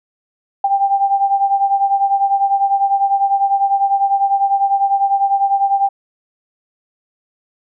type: beating tone pair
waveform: sine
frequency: 790 / 800 Hz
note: G5 / G5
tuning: +13 / +35 cents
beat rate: 10 Hz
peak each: -13 / -18 dBFS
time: 0.64-5.89 s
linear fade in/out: 5 ms
effects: none